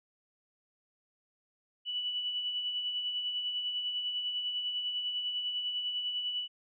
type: tone with tremolo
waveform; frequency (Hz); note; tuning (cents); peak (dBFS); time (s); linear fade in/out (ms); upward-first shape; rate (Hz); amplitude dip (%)
sine; 2960; F#7; 0; -30; 1.85-6.48; 50; sine; 10; 40
effects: none